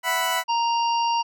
20% pulse chord, E suspended second, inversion none, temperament equal, 659.3 / 740 / 987.8 Hz, E5 / F#5 / B5, 0 / 0 / 0 cents, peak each -24 / -23 / -18 dBFS, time 0.03-0.44 s, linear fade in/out 50 ms
harmonic tone, 932.3 Hz, A#5, in tune, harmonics 1 / 3 / 5 / 6, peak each -20 / -30 / -34 / -36 dBFS, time 0.48-1.23 s, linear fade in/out 20 ms
effects none

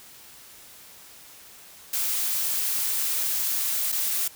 blue noise with dropouts, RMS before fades -26 dBFS, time 1.93-4.28 s, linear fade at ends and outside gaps 5 ms, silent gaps 3.92-3.924 s, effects white hiss -48 dBFS RMS until 4.35 s

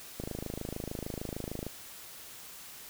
click train, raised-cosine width 2 ms, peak -23 dBFS, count 40, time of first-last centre 0.2-1.666 s, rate 26.6 Hz, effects white hiss -48 dBFS RMS until 2.89 s

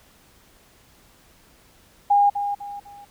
sine tone with echo, 812 Hz, G#5, 39 cents flat, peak -13 dBFS, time 2.1-2.3 s, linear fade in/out 10 ms, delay 250 ms, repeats 3, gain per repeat -9 dB, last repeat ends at 3.05 s, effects pink hiss -55 dBFS RMS until 3.1 s

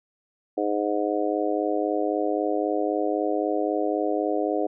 harmonic tone, 103.83 Hz, G#2, in tune, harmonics 3 / 4 / 5 / 6 / 7, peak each -27 / -28 / -29 / -30 / -30 dBFS, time 0.57-4.67 s, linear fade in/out 10 ms, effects none

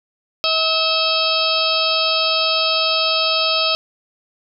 harmonic tone with a mistuned harmonic, 642 Hz, E5, 46 cents flat, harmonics 1 / 2 / 4 / 5 / 6 / 7 / 8, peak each -23 / -23 / -23 / -23 / -23 / -23 / -23 dBFS, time 0.44-3.75 s, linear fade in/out 0 ms, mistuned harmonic 4, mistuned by +33 cents, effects none

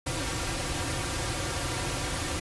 pink noise with comb filter, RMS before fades -31 dBFS, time 0.06-2.4 s, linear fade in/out 10 ms, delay 4.7 ms, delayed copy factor -0.8, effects resampled to 24000 Hz

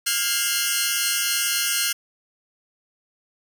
10% pulse tone cluster, 1406 / 1629 / 2107 / 2714 / 2961 Hz, F6 / G#6 / C7 / E7 / F#7, +11 / -34 / +12 / +50 / +1 cents, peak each -19 dBFS, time 0.06-1.93 s, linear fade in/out 10 ms, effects none

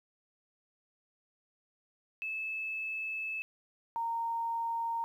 sine tone pair in turn, 2611 / 923.1 Hz, E7 / A#5, -17 / -17 cents, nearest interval octave + tritone, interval 1800 cents, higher first, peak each -34 / -31 dBFS, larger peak second, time 2.22-3.42 / 3.96-5.04 s, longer first, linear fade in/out 0 ms, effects 11-bit

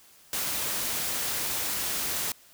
white noise, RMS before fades -30 dBFS, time 0.33-2.32 s, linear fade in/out 2 ms, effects white hiss -56 dBFS RMS until 2.53 s

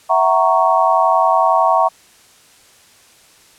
sine chord, F# dominant seventh, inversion third, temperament equal with one note detuned, 659.3 / 750.3 / 932.3 / 1108.7 Hz, E5 / F#5 / A#5 / C#6, 0 / +24 / 0 / 0 cents, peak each -16 dBFS, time 0.09-1.89 s, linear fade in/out 20 ms, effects white hiss -48 dBFS RMS until 3.58 s + low-pass 10000 Hz 12 dB/octave

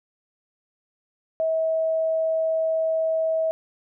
sine tone, 644 Hz, E5, 41 cents flat, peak -20 dBFS, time 1.4-3.51 s, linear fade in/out 0 ms, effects none

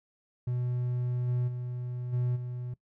triangle tone with level steps, 123.47 Hz, B2, in tune, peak -26 / -24 / -31 / -24 / -32 dBFS, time 0.47-2.74 s, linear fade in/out 5 ms, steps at 1.27 / 1.47 / 2.12 / 2.35 s, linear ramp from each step 20 ms, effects noise-tail reverb RT60 0.1 s tail -21 dB re dry

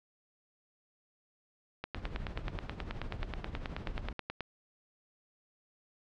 click train, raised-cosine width 0.3 ms, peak -20 dBFS, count 25, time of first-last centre 1.84-4.407 s, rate 9.35 Hz
brown noise with tremolo, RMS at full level -38 dBFS, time 1.95-4.13 s, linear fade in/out 5 ms, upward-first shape triangle, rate 12 Hz, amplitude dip 60%
effects low-pass 4000 Hz 12 dB/octave

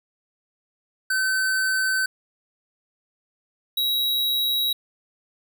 square tone pair in turn, 1531 / 3858 Hz, G6 / B7, -41 / -41 cents, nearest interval octave + major third, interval 1600 cents, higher second, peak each -21 dBFS, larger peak neither, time 1.1-2.06 / 3.77-4.73 s, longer neither, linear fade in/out 5 ms, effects none

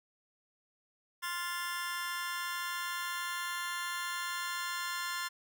sawtooth chord, F major, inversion second, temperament just, 1047.7 / 1396.9 / 1746.1 Hz, C6 / F6 / A6, +2 / 0 / -14 cents, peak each -35 / -37 / -36 dBFS, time 1.22-5.29 s, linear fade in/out 20 ms, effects none

